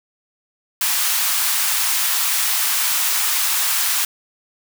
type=high-pass noise; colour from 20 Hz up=white; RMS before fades=-19 dBFS; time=0.81-4.05 s; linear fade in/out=2 ms; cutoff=860 Hz; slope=24 dB/octave; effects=none